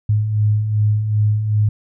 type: beating tone pair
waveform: sine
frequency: 103.83 / 106.43 Hz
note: G#2 / G#2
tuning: 0 / +43 cents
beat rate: 2.6 Hz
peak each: -23 / -14 dBFS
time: 0.09-1.69 s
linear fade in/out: 5 ms
effects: none